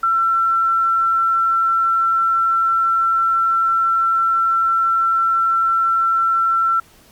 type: tone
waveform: sine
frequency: 1347 Hz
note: E6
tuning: 37 cents sharp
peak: -13 dBFS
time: 0.03-6.8 s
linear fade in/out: 5 ms
effects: pink hiss -49 dBFS RMS until 7.11 s + MP3 96 kbps